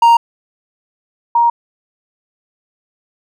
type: tone pair in turn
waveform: triangle / sine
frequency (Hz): 932.3 / 939.9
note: A#5 / A#5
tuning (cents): 0 / +14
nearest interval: unison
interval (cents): 14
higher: second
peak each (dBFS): -3 / -8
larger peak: first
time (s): 0.02-0.17 / 1.35-1.5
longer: neither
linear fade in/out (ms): 5
effects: none